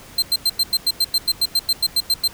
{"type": "tone bursts", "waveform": "40% pulse", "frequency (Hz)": 4136, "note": "C8", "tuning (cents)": -21, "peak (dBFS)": -13, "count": 16, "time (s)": [0.18, 2.278], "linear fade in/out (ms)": 5, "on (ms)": 43, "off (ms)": 94, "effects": ["pink hiss -42 dBFS RMS until 2.33 s"]}